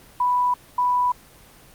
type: tone pair in turn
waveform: sine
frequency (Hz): 987.8 / 987.8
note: B5 / B5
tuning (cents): 0 / 0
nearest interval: unison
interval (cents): 0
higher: neither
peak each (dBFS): -17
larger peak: neither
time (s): 0.2-0.54 / 0.78-1.12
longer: neither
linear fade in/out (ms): 5
effects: pink hiss -49 dBFS RMS until 1.74 s + Opus 24 kbps